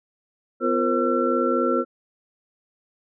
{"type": "tone cluster", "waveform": "sine", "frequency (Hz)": [251.5, 346.6, 465.1, 529, 1350], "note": ["B3", "F4", "A#4", "C5", "E6"], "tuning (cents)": [32, -13, -4, 19, 41], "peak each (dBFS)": -25, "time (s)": [0.6, 1.85], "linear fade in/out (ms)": 50, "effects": []}